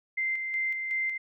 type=tone with tremolo; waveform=sine; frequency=2084 Hz; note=C7; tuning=7 cents flat; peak=-26 dBFS; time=0.17-1.18 s; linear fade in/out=10 ms; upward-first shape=square; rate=2.7 Hz; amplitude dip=40%; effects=none